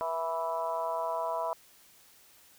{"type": "harmonic tone with a mistuned harmonic", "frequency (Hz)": 164.6, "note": "E3", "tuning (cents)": -2, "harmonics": [3, 4, 5, 6, 7, 8], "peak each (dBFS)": [-42, -33, -44, -33, -44, -44], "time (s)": [0.01, 1.53], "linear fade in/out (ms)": 0, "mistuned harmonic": 3, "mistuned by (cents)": -33, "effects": ["white hiss -59 dBFS RMS until 2.58 s"]}